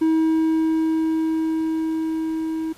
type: tone with level ramp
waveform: triangle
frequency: 320 Hz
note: D#4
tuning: 49 cents sharp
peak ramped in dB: -13 to -21 dBFS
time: 0.01-2.73 s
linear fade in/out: 10 ms
effects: pink hiss -49 dBFS RMS until 2.77 s + resampled to 32000 Hz